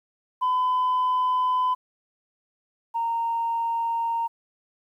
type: tone pair in turn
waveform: sine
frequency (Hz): 1009 / 924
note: B5 / A#5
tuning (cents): +37 / -16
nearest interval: major second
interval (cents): 153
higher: first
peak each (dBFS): -18 / -22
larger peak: first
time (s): 0.41-1.75 / 2.94-4.28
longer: neither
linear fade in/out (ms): 20
effects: tanh soft clip ceiling -18 dBFS + 10-bit